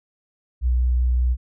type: tone with vibrato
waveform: sine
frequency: 61.74 Hz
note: B1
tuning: in tune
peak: -16 dBFS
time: 0.61-1.37 s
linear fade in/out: 50 ms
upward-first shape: triangle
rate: 5.2 Hz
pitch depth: 10 cents each way
effects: none